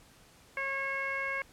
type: tone with low-pass filter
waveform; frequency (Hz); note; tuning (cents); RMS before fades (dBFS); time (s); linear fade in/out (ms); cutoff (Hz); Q
15% pulse; 545; C#5; -29; -34; 0.57-1.42; 2; 2100; 4.5
effects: pink hiss -59 dBFS RMS until 1.52 s + low-pass 12000 Hz 12 dB/octave